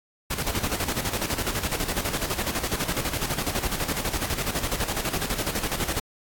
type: noise with tremolo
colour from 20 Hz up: pink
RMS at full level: -26 dBFS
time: 0.3-6 s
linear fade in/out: 10 ms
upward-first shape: square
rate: 12 Hz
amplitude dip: 60%
effects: AAC 64 kbps